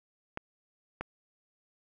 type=clicks; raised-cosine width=0.5 ms; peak=-20 dBFS; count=2; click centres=0.374 / 1.01 s; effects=none